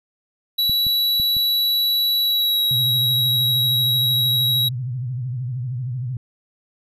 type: tone with pitch glide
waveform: square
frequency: 3924 to 3859 Hz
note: B7 to B7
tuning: -12 to -41 cents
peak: -17 dBFS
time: 0.58-4.69 s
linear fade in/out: 10 ms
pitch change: -29 cents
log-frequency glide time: 2.21-2.63 s
type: clicks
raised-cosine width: 5 ms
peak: -17 / -20 / -19 / -22 dBFS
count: 4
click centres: 0.696 / 0.867 / 1.199 / 1.367 s
type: tone with vibrato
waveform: sine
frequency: 125.2 Hz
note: B2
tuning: 24 cents sharp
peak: -23 dBFS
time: 2.71-6.17 s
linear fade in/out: 2 ms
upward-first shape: sine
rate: 13 Hz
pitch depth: 120 cents each way
effects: none